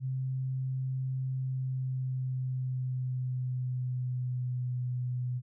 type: tone with pitch glide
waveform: sine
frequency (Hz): 130.81 to 124.69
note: C3 to B2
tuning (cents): 0 to +17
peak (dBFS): -30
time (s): 0-5.42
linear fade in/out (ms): 50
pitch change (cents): -83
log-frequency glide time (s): 1.34-4.79
effects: none